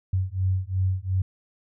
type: beating tone pair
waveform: sine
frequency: 92.5 / 95.3 Hz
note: F#2 / G2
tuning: 0 / -48 cents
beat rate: 2.8 Hz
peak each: -25 dBFS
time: 0.13-1.22 s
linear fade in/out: 5 ms
effects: none